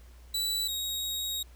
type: tone pair in turn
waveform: sawtooth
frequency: 3951 / 3781 Hz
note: B7 / A#7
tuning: 0 / +24 cents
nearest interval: minor second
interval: 76 cents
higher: first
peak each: -25 / -28 dBFS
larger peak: first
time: 0.34-0.68 / 0.68-1.43 s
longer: second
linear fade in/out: 5 ms
effects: added 60 Hz sine -49 dBFS peak until 1.55 s + pink hiss -61 dBFS RMS until 1.55 s